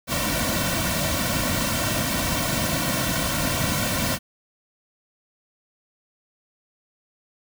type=noise with comb filter; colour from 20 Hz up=pink; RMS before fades=-24 dBFS; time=0.07-4.19 s; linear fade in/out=50 ms; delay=2.4 ms; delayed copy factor=-0.95; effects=none